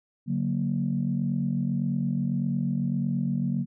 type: chord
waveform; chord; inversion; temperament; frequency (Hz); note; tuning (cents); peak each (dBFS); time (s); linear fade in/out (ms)
sine; D augmented; none; equal with one note detuned; 143.31 / 185 / 233.1; D3 / F#3 / A#3; -42 / 0 / 0; -28; 0.26-3.66; 50
effects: tanh soft clip ceiling -15 dBFS